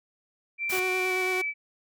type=tone with pitch glide; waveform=sine; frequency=2349 to 2305 Hz; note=D7 to D7; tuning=0 to -33 cents; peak=-27 dBFS; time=0.58-1.54 s; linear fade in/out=50 ms; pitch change=-33 cents; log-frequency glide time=1.02-1.12 s
type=noise; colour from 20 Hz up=white; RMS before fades=-34 dBFS; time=0.69-0.8 s; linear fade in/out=10 ms
type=tone with vibrato; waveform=sawtooth; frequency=370 Hz; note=F#4; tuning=in tune; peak=-24 dBFS; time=0.72-1.42 s; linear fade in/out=10 ms; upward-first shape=square; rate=9.1 Hz; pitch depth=12 cents each way
effects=none